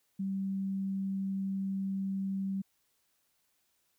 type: tone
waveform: sine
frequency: 193.7 Hz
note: G3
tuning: 20 cents flat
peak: -31 dBFS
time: 0.19-2.62 s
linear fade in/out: 10 ms
effects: white hiss -75 dBFS RMS until 3.98 s